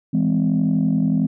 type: chord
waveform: sine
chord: E augmented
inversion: none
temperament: just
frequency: 164.81 / 206 / 257.5 Hz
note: E3 / G#3 / B#3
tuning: 0 / -14 / -28 cents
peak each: -19 dBFS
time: 0.13-1.27 s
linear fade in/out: 10 ms
effects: tanh soft clip ceiling -10 dBFS